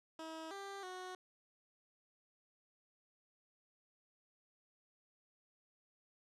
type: tone with pitch steps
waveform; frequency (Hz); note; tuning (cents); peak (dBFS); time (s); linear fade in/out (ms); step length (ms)
15% pulse; 321 / 395.4 / 368; E4 / G4 / F#4; -46 / +15 / -9; -39; 0.19-1.15; 2; 320
effects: low-pass 8000 Hz 12 dB/octave